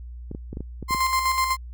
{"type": "clicks", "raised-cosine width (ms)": 3, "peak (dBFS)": -20, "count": 8, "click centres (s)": [0.314, 0.349, 0.53, 0.571, 0.606, 0.827, 0.908, 0.948]}
{"type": "tone with tremolo", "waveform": "35% pulse", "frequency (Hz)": 1046.5, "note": "C6", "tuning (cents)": 0, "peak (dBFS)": -17, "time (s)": [0.88, 1.57], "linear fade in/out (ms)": 50, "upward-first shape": "square", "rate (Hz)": 8, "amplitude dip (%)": 45}
{"effects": ["added 60 Hz sine -35 dBFS peak until 1.73 s"]}